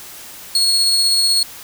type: tone with tremolo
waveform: 35% pulse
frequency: 4328 Hz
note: C#8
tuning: 42 cents flat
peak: -10 dBFS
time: 0.55-1.43 s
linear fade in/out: 2 ms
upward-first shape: triangle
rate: 16 Hz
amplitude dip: 25%
effects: white hiss -36 dBFS RMS until 1.63 s